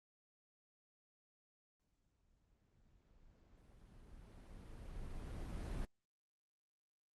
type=noise with exponential growth; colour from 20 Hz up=brown; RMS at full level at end=-41 dBFS; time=1.8-5.85 s; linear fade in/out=1 ms; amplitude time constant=880 ms; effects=Opus 24 kbps